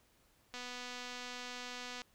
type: click train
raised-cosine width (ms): 0.2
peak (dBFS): -28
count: 366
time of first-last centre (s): 0.54-2.018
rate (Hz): 247
effects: pink hiss -70 dBFS RMS until 2.14 s